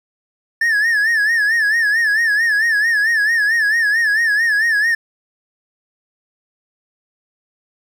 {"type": "tone with vibrato", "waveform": "triangle", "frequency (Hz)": 1760, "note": "A6", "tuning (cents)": 0, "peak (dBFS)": -11, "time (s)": [0.61, 4.95], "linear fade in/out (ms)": 5, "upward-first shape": "sine", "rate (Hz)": 4.5, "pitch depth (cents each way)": 110, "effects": ["8-bit"]}